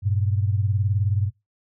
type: beating tone pair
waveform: sine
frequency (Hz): 98 / 117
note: G2 / A#2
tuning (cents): 0 / +7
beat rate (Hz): 19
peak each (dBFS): -20 / -26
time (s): 0.02-1.31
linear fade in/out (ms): 50
effects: noise-tail reverb RT60 0.2 s tail -18 dB re dry